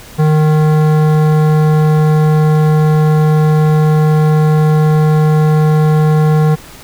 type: tone with hard clipping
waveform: sine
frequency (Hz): 154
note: D#3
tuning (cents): -17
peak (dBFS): -9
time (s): 0.18-6.56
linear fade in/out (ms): 20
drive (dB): 15
effects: pink hiss -35 dBFS RMS until 6.83 s